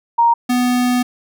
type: tone pair in turn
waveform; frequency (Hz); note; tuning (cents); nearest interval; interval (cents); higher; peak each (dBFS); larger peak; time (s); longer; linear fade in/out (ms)
sine / square; 935 / 247.6; A#5 / B3; +5 / +5; octave + major seventh; 2300; first; -9 / -14; first; 0.18-0.34 / 0.49-1.03; second; 10
effects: none